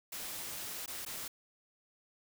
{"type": "noise with dropouts", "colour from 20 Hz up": "white", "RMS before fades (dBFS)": -42, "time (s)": [0.12, 1.28], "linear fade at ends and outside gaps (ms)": 5, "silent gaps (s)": [[0.861, 0.877], [1.051, 1.062]], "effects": []}